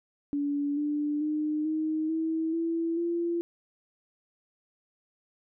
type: tone with pitch steps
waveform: sine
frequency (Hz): 286.9 / 295.3 / 304 / 312.9 / 322 / 331.5 / 341.2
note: D4 / D4 / D#4 / D#4 / E4 / E4 / F4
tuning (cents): -40 / +10 / -40 / +10 / -41 / +10 / -40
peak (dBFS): -26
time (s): 0.33-3.41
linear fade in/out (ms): 0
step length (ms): 440
effects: none